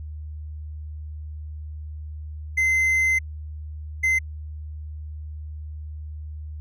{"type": "tone bursts at uneven times", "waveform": "triangle", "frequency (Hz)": 2066, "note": "C7", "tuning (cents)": -22, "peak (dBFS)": -16, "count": 2, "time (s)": [[2.57, 3.19], [4.03, 4.19]], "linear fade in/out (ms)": 10, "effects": ["added 76 Hz sine -32 dBFS peak until 6.6 s"]}